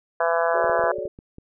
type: harmonic tone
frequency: 167.6 Hz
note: E3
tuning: 29 cents sharp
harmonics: 3 / 4 / 5 / 6 / 7 / 8 / 9 / 10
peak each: -25 / -22 / -30 / -27 / -30 / -33 / -30 / -32 dBFS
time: 0.2-0.92 s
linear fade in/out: 5 ms
type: chord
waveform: sine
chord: D major seventh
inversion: first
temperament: equal with one note detuned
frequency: 370 / 429.7 / 554.4 / 587.3 Hz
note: F#4 / A4 / C#5 / D5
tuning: 0 / -41 / 0 / 0 cents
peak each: -32 dBFS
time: 0.54-1.08 s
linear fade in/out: 5 ms
type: clicks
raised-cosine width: 3 ms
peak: -28 dBFS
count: 8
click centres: 0.644 / 0.697 / 0.794 / 0.839 / 0.985 / 1.054 / 1.189 / 1.384 s
effects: none